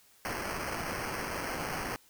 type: noise with sample-and-hold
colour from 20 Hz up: blue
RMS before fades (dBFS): -36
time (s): 0.25-1.96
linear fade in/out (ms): 0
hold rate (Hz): 3675
effects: white hiss -62 dBFS RMS until 2.09 s